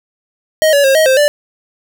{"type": "tone with pitch steps", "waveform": "square", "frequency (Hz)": [627, 568, 538, 631, 525, 587], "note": ["D#5", "C#5", "C5", "D#5", "C5", "D5"], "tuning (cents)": [13, 42, 48, 24, 6, -1], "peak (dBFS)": -8, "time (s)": [0.62, 1.28], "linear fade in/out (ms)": 0, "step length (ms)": 110, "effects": []}